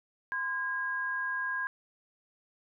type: tone pair together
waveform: sine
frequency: 1027.4 / 1630 Hz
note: C6 / G#6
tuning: -32 / -33 cents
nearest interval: minor sixth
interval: 799 cents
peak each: -37 / -31 dBFS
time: 0.32-1.67 s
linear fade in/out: 0 ms
effects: none